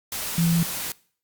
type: tone in noise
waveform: sine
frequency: 168.1 Hz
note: E3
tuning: 34 cents sharp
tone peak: -18 dBFS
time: 0.38-0.63 s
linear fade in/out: 2 ms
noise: white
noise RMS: -30 dBFS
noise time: 0.12-0.92 s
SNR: +9 dB
effects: noise-tail reverb RT60 0.5 s tail -22 dB re dry + Opus 48 kbps